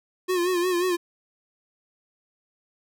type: tone with vibrato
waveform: square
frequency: 357.9 Hz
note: F4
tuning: 42 cents sharp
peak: -22 dBFS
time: 0.28-0.97 s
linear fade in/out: 20 ms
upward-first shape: sine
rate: 5.6 Hz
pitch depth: 66 cents each way
effects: none